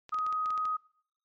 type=clicks; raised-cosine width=0.2 ms; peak=-29 dBFS; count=9; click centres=0.093 / 0.144 / 0.187 / 0.265 / 0.326 / 0.459 / 0.505 / 0.577 / 0.654 s
type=tone; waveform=sine; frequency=1255 Hz; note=D#6; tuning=15 cents sharp; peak=-28 dBFS; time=0.12-0.77 s; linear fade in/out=10 ms
effects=noise-tail reverb RT60 0.6 s tail -22 dB re dry + MP3 96 kbps